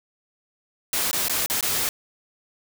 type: noise with dropouts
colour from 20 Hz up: white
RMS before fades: -24 dBFS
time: 0.93-1.89 s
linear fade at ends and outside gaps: 1 ms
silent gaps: 1.112-1.13 / 1.283-1.296 / 1.461-1.499 / 1.609-1.627 s
effects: none